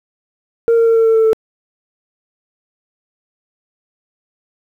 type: tone with pitch steps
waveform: sine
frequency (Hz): 462.5 / 459 / 455.6 / 452.2 / 448.8 / 445.5 / 442.1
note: A#4 / A#4 / A#4 / A4 / A4 / A4 / A4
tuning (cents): -14 / -27 / -40 / +47 / +34 / +22 / +8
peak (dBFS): -6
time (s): 0.68-1.331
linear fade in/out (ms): 0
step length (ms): 93
effects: tanh soft clip ceiling -7 dBFS + 8-bit